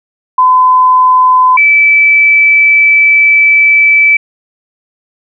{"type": "tone pair in turn", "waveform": "sine", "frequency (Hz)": [1016, 2311], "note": ["B5", "D7"], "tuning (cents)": [49, -28], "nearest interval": "octave + major second", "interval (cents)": 1423, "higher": "second", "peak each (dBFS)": -3, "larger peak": "neither", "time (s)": [[0.38, 1.57], [1.57, 4.17]], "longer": "second", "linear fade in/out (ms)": 5, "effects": []}